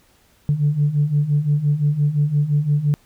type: beating tone pair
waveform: sine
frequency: 143.3 / 149.1 Hz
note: D3 / D3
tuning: -42 / +27 cents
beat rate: 5.8 Hz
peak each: -20 / -16 dBFS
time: 0.49-2.94 s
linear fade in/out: 0 ms
effects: tanh soft clip ceiling -9 dBFS + pink hiss -57 dBFS RMS until 3.05 s